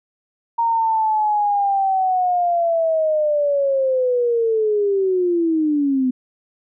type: linear sweep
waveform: sine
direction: down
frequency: 932.3 to 250.7 Hz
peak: -15 dBFS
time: 0.58-6.11 s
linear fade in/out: 10 ms
effects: none